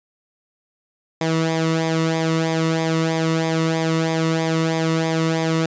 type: tone with flanger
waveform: sawtooth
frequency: 162.1 Hz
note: E3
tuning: 29 cents flat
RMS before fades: -20 dBFS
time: 1.21-5.66 s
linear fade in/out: 2 ms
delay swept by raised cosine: 0.69 to 1.27 ms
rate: 3.1 Hz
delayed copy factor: -0.7
effects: resampled to 16000 Hz